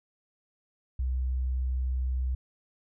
sine tone, 63.8 Hz, C2, 43 cents flat, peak -26 dBFS, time 0.99-2.35 s, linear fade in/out 5 ms, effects none

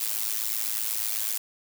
blue noise with amplitude modulation, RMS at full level -25 dBFS, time 0-1.38 s, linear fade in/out 5 ms, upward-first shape sine, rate 108 Hz, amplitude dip 90%, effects none

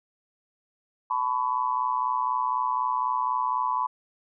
sine tone with amplitude modulation, 1001 Hz, B5, 23 cents sharp, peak -19 dBFS, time 1.1-3.87 s, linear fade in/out 10 ms, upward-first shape sine, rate 124 Hz, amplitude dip 95%, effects none

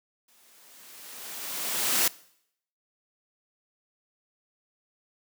white noise with exponential growth, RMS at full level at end -22 dBFS, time 0.28-2.08 s, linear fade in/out 5 ms, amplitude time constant 390 ms, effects noise-tail reverb RT60 0.7 s tail -21 dB re dry + high-pass 200 Hz 12 dB/octave

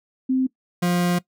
sine / 40% pulse tone pair in turn, 260 / 176.28 Hz, C4 / F3, -11 / +16 cents, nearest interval perfect fifth, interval 673 cents, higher first, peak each -17 dBFS, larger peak neither, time 0.29-0.47 / 0.82-1.19 s, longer second, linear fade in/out 10 ms, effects noise-tail reverb RT60 0.1 s tail -20 dB re dry

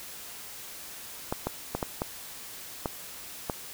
clicks, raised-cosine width 1 ms, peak -14 dBFS, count 7, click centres 1.325 / 1.47 / 1.75 / 1.828 / 2.019 / 2.858 / 3.498 s, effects white hiss -43 dBFS RMS until 3.73 s

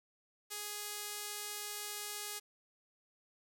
sawtooth tone with band-pass filter, 415.3 Hz, G#4, in tune, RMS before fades -43 dBFS, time 0.5-2.4 s, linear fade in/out 20 ms, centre 11000 Hz, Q 0.54, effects none

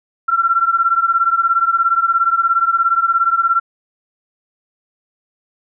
sine beating tone pair, 1353 / 1370 Hz, E6 / F6, +45 / -34 cents, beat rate 17 Hz, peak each -14 / -16 dBFS, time 0.28-3.6 s, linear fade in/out 10 ms, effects none

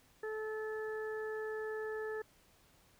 harmonic tone, 434.1 Hz, A4, 23 cents flat, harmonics 1 / 2 / 3 / 4, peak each -38 / -51 / -52 / -46 dBFS, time 0.23-2.22 s, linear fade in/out 5 ms, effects pink hiss -67 dBFS RMS until 2.99 s

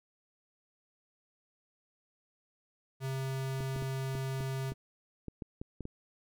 square tone, 133.4 Hz, C3, 34 cents sharp, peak -34 dBFS, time 3-4.74 s, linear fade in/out 50 ms
clicks, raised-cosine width 3 ms, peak -27 dBFS, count 11, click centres 3.606 / 3.762 / 3.823 / 4.152 / 4.406 / 4.72 / 5.283 / 5.422 / 5.615 / 5.807 / 5.854 s
effects none

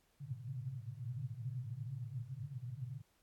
pink band-pass noise, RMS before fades -44 dBFS, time 0.2-3.02 s, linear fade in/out 10 ms, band 110 to 140 Hz, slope 96 dB/octave, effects pink hiss -75 dBFS RMS until 3.22 s + AAC 64 kbps

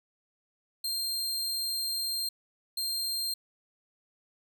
sawtooth tone bursts at uneven times, 4186 Hz, C8, in tune, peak -27 dBFS, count 2, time 0.84-2.29 / 2.77-3.34 s, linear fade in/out 5 ms, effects none

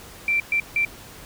sine tone bursts at uneven times, 2349 Hz, D7, in tune, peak -18 dBFS, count 3, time 0.28-0.4 / 0.52-0.6 / 0.76-0.85 s, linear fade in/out 2 ms, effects pink hiss -43 dBFS RMS until 1.25 s

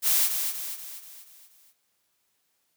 blue noise with echo, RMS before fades -22 dBFS, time 0.02-0.3 s, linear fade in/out 50 ms, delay 240 ms, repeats 6, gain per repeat -6 dB, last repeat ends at 1.74 s, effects white hiss -73 dBFS RMS until 2.76 s + high-pass 60 Hz 12 dB/octave

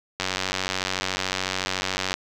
click train, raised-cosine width 0.2 ms, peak -7 dBFS, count 183, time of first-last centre 0.2-2.14 s, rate 93.8 Hz, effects none

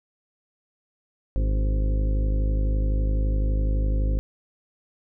harmonic tone with a mistuned harmonic, 51.91 Hz, G#1, in tune, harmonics 1 / 2 / 3 / 4 / 5 / 6 / 7 / 8 / 9 / 10, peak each -20 / -31 / -37 / -40 / -37 / -41 / -46 / -45 / -50 / -39 dBFS, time 1.36-4.19 s, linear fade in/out 0 ms, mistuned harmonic 5, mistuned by +42 cents, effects none

